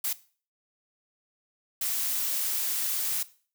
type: noise bursts at uneven times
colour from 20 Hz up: blue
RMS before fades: -29 dBFS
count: 2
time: 0.04-0.13 / 1.81-3.23 s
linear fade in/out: 5 ms
effects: noise-tail reverb RT60 0.4 s tail -17 dB re dry